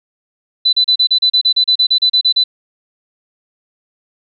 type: tone bursts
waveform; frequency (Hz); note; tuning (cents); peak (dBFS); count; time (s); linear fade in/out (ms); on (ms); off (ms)
sine; 4000; B7; +21; -8; 16; 0.65-2.44; 10; 80; 34
effects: none